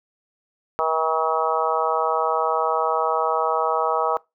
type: harmonic tone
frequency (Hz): 160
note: D#3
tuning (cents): +49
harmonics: 3 / 4 / 5 / 6 / 7 / 8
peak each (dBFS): -26 / -26 / -26 / -26 / -26 / -26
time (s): 0.79-4.17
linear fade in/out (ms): 0
effects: noise-tail reverb RT60 0.2 s tail -22 dB re dry